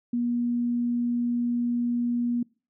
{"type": "tone", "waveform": "sine", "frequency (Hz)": 240, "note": "B3", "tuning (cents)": -49, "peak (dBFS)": -23, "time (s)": [0.13, 2.43], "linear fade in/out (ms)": 5, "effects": ["noise-tail reverb RT60 0.4 s tail -26 dB re dry"]}